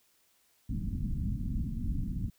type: low-pass noise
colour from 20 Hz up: pink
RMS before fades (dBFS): -33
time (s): 0.69-2.3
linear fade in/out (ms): 5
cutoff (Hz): 260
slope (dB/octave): 48
effects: white hiss -69 dBFS RMS until 2.38 s